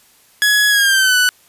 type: tone with pitch glide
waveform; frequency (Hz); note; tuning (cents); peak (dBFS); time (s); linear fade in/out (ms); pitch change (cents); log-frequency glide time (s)
sawtooth; 1682 to 1489.9; G#6 to F#6; +22 to +12; -7; 0.42-1.29; 0; -210; 0.69-1.16
effects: white hiss -51 dBFS RMS until 1.48 s + resampled to 32000 Hz